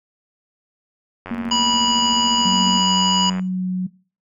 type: click train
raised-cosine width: 0.5 ms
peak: -17 dBFS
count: 197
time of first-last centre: 1.26-3.395 s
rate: 91.8 Hz
type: tone with tremolo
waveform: sine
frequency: 233.1 Hz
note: A#3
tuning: in tune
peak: -21 dBFS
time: 1.31-2.8 s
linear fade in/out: 0 ms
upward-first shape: square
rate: 14 Hz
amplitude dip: 50%
type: harmonic tone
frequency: 976 Hz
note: B5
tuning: 21 cents flat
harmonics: 1 / 3 / 5 / 7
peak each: -21 / -19 / -24 / -26 dBFS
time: 1.51-3.3 s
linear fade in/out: 5 ms
type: tone with pitch glide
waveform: sine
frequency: 186.9 to 183.9 Hz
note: F#3 to F#3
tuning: +18 to -10 cents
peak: -19 dBFS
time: 2.45-3.87 s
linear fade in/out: 10 ms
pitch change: -28 cents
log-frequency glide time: 3.21-3.67 s
effects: noise-tail reverb RT60 0.4 s tail -21 dB re dry